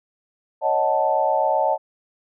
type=chord; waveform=sine; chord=D# half-diminished seventh; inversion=third; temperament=equal; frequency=554.4 / 622.3 / 740 / 880 Hz; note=C#5 / D#5 / F#5 / A5; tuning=0 / 0 / 0 / 0 cents; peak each=-24 / -22 / -24 / -21 dBFS; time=0.61-1.78 s; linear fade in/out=50 ms; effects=none